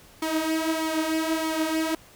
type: tone with flanger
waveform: sawtooth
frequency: 319 Hz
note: D#4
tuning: 43 cents sharp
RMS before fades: -26 dBFS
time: 0.22-1.95 s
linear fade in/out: 5 ms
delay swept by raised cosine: 0.89 to 5.89 ms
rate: 1.6 Hz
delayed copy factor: +0.6
effects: pink hiss -52 dBFS RMS until 2.15 s